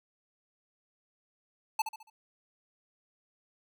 square tone with echo, 874 Hz, A5, 12 cents flat, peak -26 dBFS, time 1.79-1.82 s, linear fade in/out 5 ms, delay 70 ms, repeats 4, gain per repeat -8 dB, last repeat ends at 2.1 s, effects none

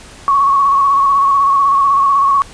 sine tone with vibrato, 1108.7 Hz, C#6, in tune, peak -8 dBFS, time 0.28-2.42 s, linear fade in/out 0 ms, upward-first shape square, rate 16 Hz, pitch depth 30 cents each way, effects pink hiss -37 dBFS RMS until 2.53 s + resampled to 22050 Hz

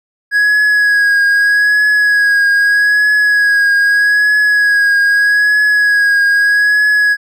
triangle tone with vibrato, 1661.2 Hz, G#6, in tune, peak -6 dBFS, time 0.31-7.17 s, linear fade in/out 50 ms, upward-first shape triangle, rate 0.8 Hz, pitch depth 34 cents each way, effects none

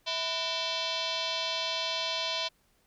sine tone with frequency modulation, 174.61 Hz, F3, in tune, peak -29 dBFS, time 0.06-2.49 s, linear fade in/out 20 ms, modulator 826 Hz, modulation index 5.5, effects pink hiss -69 dBFS RMS until 2.86 s

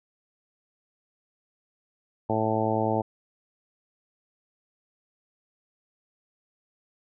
harmonic tone, 110 Hz, A2, in tune, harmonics 1 / 2 / 3 / 4 / 5 / 6 / 7 / 8, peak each -31 / -31 / -31 / -31 / -31 / -31 / -31 / -31 dBFS, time 2.29-3.02 s, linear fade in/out 10 ms, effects none

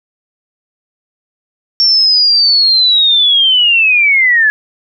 sine linear sweep, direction down, 5480 to 1685 Hz, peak -6 dBFS, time 1.8-4.5 s, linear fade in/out 0 ms, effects none

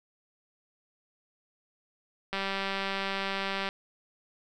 click train, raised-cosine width 0.3 ms, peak -16 dBFS, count 266, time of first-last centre 2.33-3.689 s, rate 195 Hz, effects none

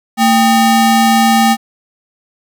square ring-modulated tone, 509 Hz, C5, 48 cents flat, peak -5 dBFS, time 0.17-1.57 s, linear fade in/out 50 ms, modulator 283 Hz, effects none

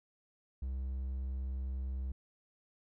triangle tone, 65.41 Hz, C2, in tune, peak -33 dBFS, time 0.62-2.12 s, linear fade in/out 5 ms, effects none

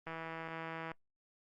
click train, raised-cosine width 0.5 ms, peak -28 dBFS, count 139, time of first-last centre 0.07-0.917 s, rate 163 Hz, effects noise-tail reverb RT60 0.1 s tail -21 dB re dry + Opus 32 kbps

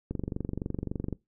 click train, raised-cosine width 3 ms, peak -19 dBFS, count 25, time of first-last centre 0.11-1.127 s, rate 23.6 Hz, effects noise-tail reverb RT60 0.2 s tail -21 dB re dry

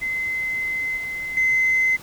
sine tone with level steps, 2055 Hz, C7, 32 cents flat, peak -22 / -26 / -15 dBFS, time 0.01-1.97 s, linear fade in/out 20 ms, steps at 0.97 / 1.37 s, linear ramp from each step 2 ms, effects tanh soft clip ceiling -12 dBFS + pink hiss -43 dBFS RMS until 2.02 s

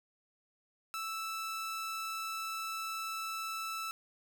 sawtooth tone, 1318.5 Hz, E6, in tune, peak -33 dBFS, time 0.94-3.91 s, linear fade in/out 0 ms, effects none

